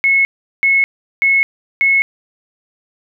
sine tone bursts, 2186 Hz, C#7, 25 cents flat, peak -9 dBFS, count 4, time 0.04-2.02 s, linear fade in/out 0 ms, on 210 ms, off 380 ms, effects none

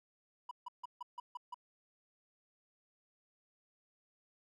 triangle tone bursts, 980 Hz, B5, 14 cents flat, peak -39 dBFS, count 7, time 0.49-1.544 s, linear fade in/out 5 ms, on 22 ms, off 150 ms, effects none

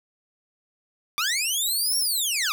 15% pulse linear two-way sweep, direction up then down, 1142 to 5588 to 1142 Hz, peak -16 dBFS, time 1.18-2.52 s, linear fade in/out 0 ms, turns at 1.98 s, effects none

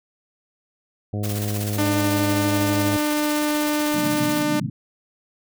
harmonic tone, 103.83 Hz, G#2, in tune, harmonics 1 / 2 / 3 / 4 / 5 / 6 / 7, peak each -24 / -30 / -34 / -36 / -38 / -40 / -41 dBFS, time 1.13-2.97 s, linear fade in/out 5 ms
white noise with tremolo, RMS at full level -31 dBFS, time 1.23-4.43 s, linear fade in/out 10 ms, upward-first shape square, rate 16 Hz, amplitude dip 45%
sawtooth tone, 299.1 Hz, D4, 32 cents sharp, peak -16 dBFS, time 1.78-4.6 s, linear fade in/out 5 ms
white band-pass noise, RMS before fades -28 dBFS, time 3.94-4.7 s, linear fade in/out 2 ms, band 110 to 270 Hz, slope 96 dB/octave
effects none

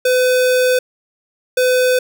square tone pair in turn, 505 / 505 Hz, B4 / B4, +39 / +39 cents, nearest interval unison, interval 0 cents, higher neither, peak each -12 dBFS, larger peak neither, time 0.05-0.79 / 1.57-1.99 s, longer first, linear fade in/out 5 ms, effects none

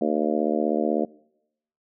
harmonic tone, 76.1 Hz, D#2, 38 cents flat, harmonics 3 / 4 / 5 / 6 / 7 / 8 / 9, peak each -26 / -27 / -28 / -29 / -29 / -30 / -31 dBFS, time 0.01-1.05 s, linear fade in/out 5 ms, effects noise-tail reverb RT60 0.8 s tail -23 dB re dry

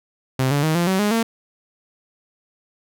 sawtooth tone with pitch steps, 130.81 / 143.48 / 157.37 / 172.6 / 189.32 / 207.6 / 227.8 Hz, C3 / D3 / D#3 / F3 / F#3 / G#3 / A#3, 0 / -40 / +20 / -20 / +40 / 0 / -40 cents, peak -13 dBFS, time 0.39-1.23 s, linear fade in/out 5 ms, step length 120 ms, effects none

